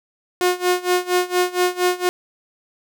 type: tone with tremolo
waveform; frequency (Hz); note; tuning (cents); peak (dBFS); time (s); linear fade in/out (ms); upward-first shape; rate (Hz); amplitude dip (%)
sawtooth; 360; F#4; -47; -10; 0.41-2.09; 0; sine; 4.3; 90
effects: none